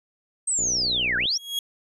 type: linear two-way sweep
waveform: sine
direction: down then up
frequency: 8400 to 1425 to 5860 Hz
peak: -21 dBFS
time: 0.47-1.38 s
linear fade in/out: 10 ms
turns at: 1.17 s
type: click train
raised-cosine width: 2 ms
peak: -24 dBFS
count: 42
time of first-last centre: 0.59-1.256 s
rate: 61.6 Hz
type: tone with exponential growth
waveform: 40% pulse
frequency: 3300 Hz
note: G#7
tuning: 12 cents flat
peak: -21 dBFS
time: 1.24-1.59 s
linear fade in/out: 2 ms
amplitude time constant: 74 ms
effects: resampled to 32000 Hz